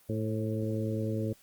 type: harmonic tone with a mistuned harmonic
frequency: 110 Hz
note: A2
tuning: in tune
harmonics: 1 / 2 / 3 / 4 / 5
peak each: -32 / -35 / -37 / -38 / -39 dBFS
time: 0.09-1.33 s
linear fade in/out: 5 ms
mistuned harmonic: 5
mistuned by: -24 cents
effects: white hiss -61 dBFS RMS until 1.42 s + Opus 32 kbps